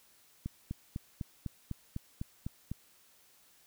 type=click train; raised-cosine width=5 ms; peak=-24 dBFS; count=10; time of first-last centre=0.46-2.716 s; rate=3.99 Hz; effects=white hiss -64 dBFS RMS until 3.66 s